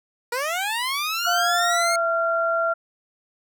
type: linear sweep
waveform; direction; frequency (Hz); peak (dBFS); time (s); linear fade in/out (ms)
15% pulse; up; 466.2 to 2168; -17; 0.32-1.96; 5
type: tone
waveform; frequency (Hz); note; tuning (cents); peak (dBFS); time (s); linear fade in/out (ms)
sine; 1379; F6; -22; -22; 1.24-2.74; 10
type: tone with pitch glide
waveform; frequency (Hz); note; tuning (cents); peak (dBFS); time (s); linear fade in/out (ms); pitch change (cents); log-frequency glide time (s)
sine; 703 to 663.5; F5 to E5; +11 to +11; -22; 1.26-2.74; 20; -100; 1.64-2.07
effects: none